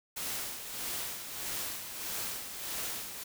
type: noise with tremolo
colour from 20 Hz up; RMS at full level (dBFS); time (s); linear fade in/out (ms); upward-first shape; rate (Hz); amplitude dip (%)
white; -36; 0.16-3.24; 10; sine; 1.6; 55
effects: none